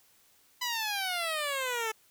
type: exponential sweep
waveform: 10% pulse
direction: down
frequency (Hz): 1004 to 432.5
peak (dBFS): -22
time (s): 0.61-1.92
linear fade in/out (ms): 10
effects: white hiss -64 dBFS RMS until 2.1 s